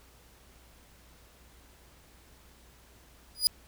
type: tone with exponential growth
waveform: sawtooth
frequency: 4919 Hz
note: D#8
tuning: 21 cents flat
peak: -14 dBFS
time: 3.35-3.47 s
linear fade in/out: 0 ms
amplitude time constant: 26 ms
effects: added 60 Hz sine -59 dBFS peak until 3.67 s + pink hiss -59 dBFS RMS until 3.67 s